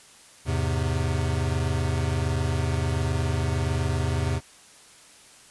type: chord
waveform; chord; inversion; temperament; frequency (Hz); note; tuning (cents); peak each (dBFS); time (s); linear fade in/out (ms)
square; E augmented; none; equal; 82.41 / 103.83 / 130.81; E2 / G#2 / B#2; 0 / 0 / 0; -27 / -31 / -28; 0.45-4.41; 50
effects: white hiss -51 dBFS RMS until 5.5 s + resampled to 24000 Hz